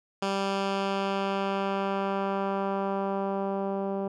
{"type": "tone with low-pass filter sweep", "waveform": "10% pulse", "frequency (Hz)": 196, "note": "G3", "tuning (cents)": 0, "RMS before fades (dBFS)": -29, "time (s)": [0.22, 4.08], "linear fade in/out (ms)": 5, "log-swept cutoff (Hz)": [5800, 590], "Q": 0.83, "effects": []}